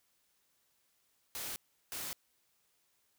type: noise bursts at uneven times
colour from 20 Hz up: white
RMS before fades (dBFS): -41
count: 2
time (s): 1.35-1.56 / 1.92-2.13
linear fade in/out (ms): 0
effects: white hiss -75 dBFS RMS until 3.18 s